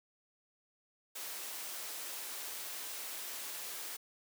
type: high-pass noise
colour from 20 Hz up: white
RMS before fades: -43 dBFS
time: 1.15-3.97 s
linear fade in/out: 10 ms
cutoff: 360 Hz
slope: 12 dB/octave
effects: none